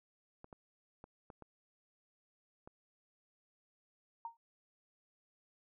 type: clicks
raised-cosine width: 1 ms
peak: -37 dBFS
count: 6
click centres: 0.444 / 0.528 / 1.041 / 1.302 / 1.423 / 2.675 s
type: tone with exponential decay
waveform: sine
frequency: 924 Hz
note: A#5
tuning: 16 cents flat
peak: -37 dBFS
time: 4.25-4.37 s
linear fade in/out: 2 ms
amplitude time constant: 26 ms
effects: none